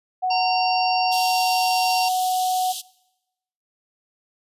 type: tone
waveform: sine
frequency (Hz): 740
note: F#5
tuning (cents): 0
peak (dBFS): -19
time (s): 0.22-2.73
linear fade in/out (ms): 20
type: harmonic tone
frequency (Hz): 920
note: A#5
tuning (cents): -23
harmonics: 1 / 3 / 5 / 6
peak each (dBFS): -28 / -27 / -28 / -29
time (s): 0.3-2.09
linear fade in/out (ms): 10
type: high-pass noise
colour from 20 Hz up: pink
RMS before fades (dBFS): -31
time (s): 1.11-2.82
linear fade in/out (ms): 20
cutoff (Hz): 2900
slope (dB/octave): 96
effects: noise-tail reverb RT60 0.9 s tail -21 dB re dry + resampled to 32000 Hz